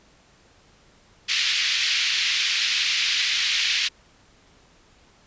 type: band-pass noise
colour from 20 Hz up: pink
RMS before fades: -23 dBFS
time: 1.28-3.89 s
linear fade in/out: 20 ms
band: 2200 to 5100 Hz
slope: 24 dB/octave
effects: pink hiss -56 dBFS RMS until 5.26 s + resampled to 16000 Hz